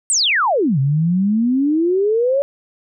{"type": "exponential two-way sweep", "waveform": "sine", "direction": "down then up", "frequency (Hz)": [8920, 131.1, 572], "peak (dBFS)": -13, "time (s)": [0.1, 2.42], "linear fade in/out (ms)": 0, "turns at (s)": 0.79, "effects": []}